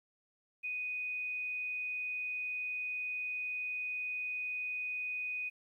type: tone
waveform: sine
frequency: 2489 Hz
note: D#7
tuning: in tune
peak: -35 dBFS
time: 0.63-5.5 s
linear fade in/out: 20 ms
effects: 12-bit